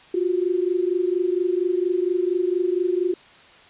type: tone pair together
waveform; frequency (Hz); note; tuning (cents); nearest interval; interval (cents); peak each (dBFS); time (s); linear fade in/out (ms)
sine; 351.1 / 375.4; F4 / F#4; +9 / +25; minor second; 116; -21 / -23; 0.14-3.14; 5
effects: white hiss -49 dBFS RMS until 3.69 s + resampled to 8000 Hz